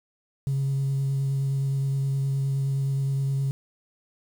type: tone with vibrato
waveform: sine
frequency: 136.7 Hz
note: C#3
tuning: 24 cents flat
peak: -21 dBFS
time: 0.47-3.51 s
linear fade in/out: 0 ms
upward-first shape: sine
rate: 9.6 Hz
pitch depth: 13 cents each way
effects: tanh soft clip ceiling -19 dBFS + 8-bit